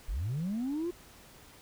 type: linear sweep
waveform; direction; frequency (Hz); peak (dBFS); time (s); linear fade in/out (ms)
sine; up; 33.55 to 360; -29; 0.08-0.91; 10
effects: tanh soft clip ceiling -28 dBFS + pink hiss -55 dBFS RMS until 1.61 s